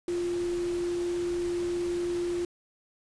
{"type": "tone in noise", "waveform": "sine", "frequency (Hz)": 349.2, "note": "F4", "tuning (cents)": 0, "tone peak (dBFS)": -27, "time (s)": [0.08, 2.45], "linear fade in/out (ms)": 2, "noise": "pink", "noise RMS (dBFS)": -43, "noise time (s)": [0.08, 2.45], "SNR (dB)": 13, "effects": ["resampled to 22050 Hz"]}